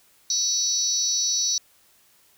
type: tone cluster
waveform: sine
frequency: 3916 / 4443 / 5310 / 5870 Hz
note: B7 / C#8 / E8 / F#8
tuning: -15 / +3 / +12 / -15 cents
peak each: -29 / -28 / -28 / -22 dBFS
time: 0.3-1.58 s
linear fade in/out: 2 ms
effects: tanh soft clip ceiling -14 dBFS + white hiss -59 dBFS RMS until 2.37 s